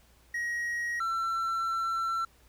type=tone pair in turn; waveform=triangle; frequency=1893 / 1345.9 Hz; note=A#6 / E6; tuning=+26 / +36 cents; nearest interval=tritone; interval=590 cents; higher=first; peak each=-28 / -26 dBFS; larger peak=second; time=0.34-1 / 1-2.25 s; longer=second; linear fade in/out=5 ms; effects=added 60 Hz sine -61 dBFS peak until 2.48 s + pink hiss -63 dBFS RMS until 2.48 s